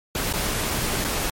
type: noise with dropouts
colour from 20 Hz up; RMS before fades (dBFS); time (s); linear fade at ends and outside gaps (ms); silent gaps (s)
pink; -25; 0.15-1.3; 2; 0.328-0.336 / 1.043-1.047
effects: MP3 64 kbps